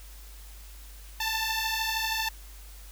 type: beating tone pair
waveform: 10% pulse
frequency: 880 / 893 Hz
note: A5 / A5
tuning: 0 / +25 cents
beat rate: 13 Hz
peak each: -22 dBFS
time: 1.2-2.29 s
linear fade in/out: 5 ms
effects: added 50 Hz sine -44 dBFS peak until 2.91 s + white hiss -52 dBFS RMS until 2.91 s